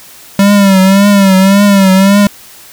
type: tone with vibrato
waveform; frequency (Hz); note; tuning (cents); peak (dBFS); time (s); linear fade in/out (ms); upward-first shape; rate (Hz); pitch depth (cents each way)
square; 196; G3; 0; -4; 0.39-2.27; 2; triangle; 1.8; 81
effects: white hiss -35 dBFS RMS until 2.72 s